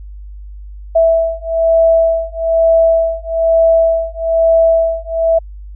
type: beating tone pair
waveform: sine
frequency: 657 / 658.1 Hz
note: E5 / E5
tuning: -6 / -3 cents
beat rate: 1.1 Hz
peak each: -12 dBFS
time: 0.95-5.39 s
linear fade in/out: 10 ms
effects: added 50 Hz sine -28 dBFS peak until 5.75 s